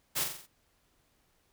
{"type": "noise with echo", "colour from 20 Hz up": "white", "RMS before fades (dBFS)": -31, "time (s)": [0.15, 0.25], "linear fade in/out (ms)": 20, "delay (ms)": 44, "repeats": 5, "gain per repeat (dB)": -5, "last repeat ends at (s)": 0.47, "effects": ["pink hiss -71 dBFS RMS until 1.52 s"]}